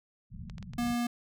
white low-pass noise, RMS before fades -43 dBFS, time 0.3-0.97 s, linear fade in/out 50 ms, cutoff 210 Hz, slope 96 dB/octave
clicks, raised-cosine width 0.2 ms, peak -31 dBFS, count 5, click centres 0.498 / 0.582 / 0.627 / 0.735 / 0.87 s
square tone, 239.2 Hz, A#3, 45 cents sharp, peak -29 dBFS, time 0.78-1.07 s, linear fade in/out 5 ms
effects none

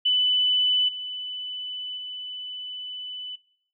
sine tone with level steps, 2995 Hz, F#7, 20 cents sharp, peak -18 / -30 / -32 dBFS, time 0.05-3.36 s, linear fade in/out 10 ms, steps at 0.88 / 1.97 s, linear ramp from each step 10 ms, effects noise-tail reverb RT60 0.6 s tail -19 dB re dry

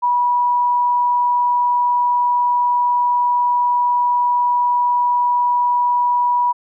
sine tone, 974 Hz, B5, 24 cents flat, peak -13 dBFS, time 0.02-6.53 s, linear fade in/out 20 ms, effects none

